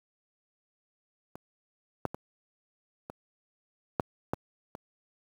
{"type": "clicks", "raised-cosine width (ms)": 1, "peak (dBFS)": [-28, -14, -22, -25, -11, -14, -26], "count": 7, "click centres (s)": [1.355, 2.053, 2.145, 3.099, 3.998, 4.335, 4.751], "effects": ["high-pass 80 Hz 12 dB/octave", "8-bit"]}